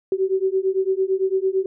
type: beating tone pair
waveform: sine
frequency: 377 / 385.9 Hz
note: F#4 / G4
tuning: +32 / -27 cents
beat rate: 8.9 Hz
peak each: -21 dBFS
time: 0.12-1.66 s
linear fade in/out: 2 ms
effects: none